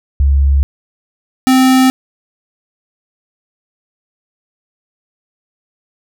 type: tone pair in turn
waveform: sine / square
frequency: 69.3 / 259.9 Hz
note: C#2 / C4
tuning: 0 / -11 cents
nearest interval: octave + major seventh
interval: 2289 cents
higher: second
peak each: -7 dBFS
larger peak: neither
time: 0.2-0.63 / 1.47-1.9 s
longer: neither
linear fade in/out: 0 ms
effects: none